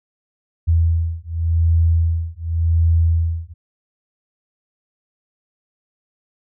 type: beating tone pair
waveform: sine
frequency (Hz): 82.41 / 83.3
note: E2 / E2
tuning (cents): 0 / +19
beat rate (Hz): 0.89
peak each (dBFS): -17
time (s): 0.67-3.54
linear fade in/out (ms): 20
effects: none